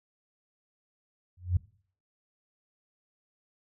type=tone with exponential growth; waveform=sine; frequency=89.5 Hz; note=F2; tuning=43 cents sharp; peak=-18 dBFS; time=1.37-1.57 s; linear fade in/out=5 ms; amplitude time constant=42 ms; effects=noise-tail reverb RT60 0.5 s tail -21 dB re dry